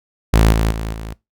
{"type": "tone with level steps", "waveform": "sawtooth", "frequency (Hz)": 54.8, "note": "A1", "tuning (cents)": -6, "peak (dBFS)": [-5, -10, -18, -23], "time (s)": [0.33, 1.14], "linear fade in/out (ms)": 10, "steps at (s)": [0.52, 0.71, 0.93], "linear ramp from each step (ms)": 5, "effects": ["noise-tail reverb RT60 0.2 s tail -22 dB re dry"]}